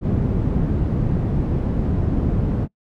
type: low-pass noise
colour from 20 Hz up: white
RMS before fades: -20 dBFS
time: 0.01-2.68 s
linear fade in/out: 50 ms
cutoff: 180 Hz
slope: 12 dB/octave
effects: noise-tail reverb RT60 0.1 s tail -24 dB re dry